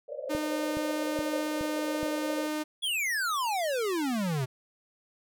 white band-pass noise, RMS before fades -37 dBFS, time 0.08-2.48 s, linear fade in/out 10 ms, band 500 to 590 Hz, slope 96 dB/octave
sawtooth tone, 305 Hz, D#4, 34 cents flat, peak -26 dBFS, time 0.29-2.64 s, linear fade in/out 20 ms
click train, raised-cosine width 3 ms, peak -25 dBFS, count 5, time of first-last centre 0.35-2.031 s, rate 2.38 Hz
square exponential sweep, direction down, 3451 to 123.47 Hz, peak -28 dBFS, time 2.82-4.46 s, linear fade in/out 20 ms
effects none

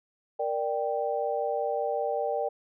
sine chord, G minor, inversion first, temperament equal with one note detuned, 466.2 / 591.4 / 784 Hz, Bb4 / D5 / G5, 0 / +12 / 0 cents, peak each -31 / -30 / -31 dBFS, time 0.39-2.49 s, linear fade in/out 10 ms, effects none

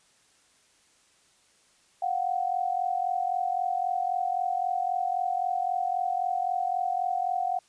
sine tone pair together, 712 / 755.8 Hz, F5 / F#5, +33 / +37 cents, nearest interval minor second, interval 104 cents, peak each -28 dBFS, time 2.02-7.59 s, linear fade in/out 5 ms, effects white hiss -63 dBFS RMS until 7.68 s + resampled to 22050 Hz

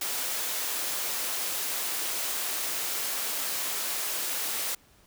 white high-pass noise, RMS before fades -31 dBFS, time 0.01-4.75 s, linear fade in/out 5 ms, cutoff 330 Hz, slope 12 dB/octave, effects pink hiss -60 dBFS RMS until 5.06 s

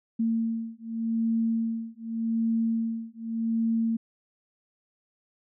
sine beating tone pair, 226.6 / 227.45 Hz, A#3 / A#3, -49 / -42 cents, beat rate 0.85 Hz, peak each -28 dBFS, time 0.19-3.97 s, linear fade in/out 10 ms, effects none

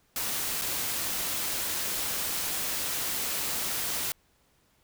white noise with dropouts, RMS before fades -31 dBFS, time 0.16-4.12 s, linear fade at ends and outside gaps 1 ms, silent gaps 0.614-0.619 s, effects pink hiss -67 dBFS RMS until 4.83 s

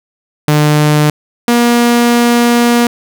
sawtooth tone pair in turn, 150.1 / 238.3 Hz, D3 / A#3, +38 / +38 cents, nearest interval minor sixth, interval 800 cents, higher second, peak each -3 dBFS, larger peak neither, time 0.48-1.1 / 1.48-2.87 s, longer second, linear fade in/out 2 ms, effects none

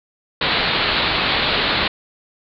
white low-pass noise, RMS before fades -19 dBFS, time 0.41-1.88 s, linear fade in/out 5 ms, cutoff 4400 Hz, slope 96 dB/octave, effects none

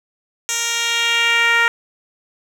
10% pulse tone with band-pass filter sweep, 466.2 Hz, A#4, in tune, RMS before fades -17 dBFS, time 0.49-1.68 s, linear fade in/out 0 ms, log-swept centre 6400 to 1700 Hz, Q 1.6, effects 7-bit

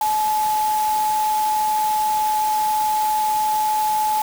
sine tone in noise, 857 Hz, A5, 46 cents flat, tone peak -17 dBFS, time 0.01-4.22 s, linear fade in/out 2 ms, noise white, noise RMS -31 dBFS, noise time 0.01-4.22 s, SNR +11 dB, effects none

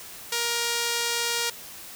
sawtooth tone with band-pass filter, 470.6 Hz, A#4, 16 cents sharp, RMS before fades -27 dBFS, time 0.32-1.5 s, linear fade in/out 5 ms, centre 6000 Hz, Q 0.65, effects white hiss -42 dBFS RMS until 1.95 s

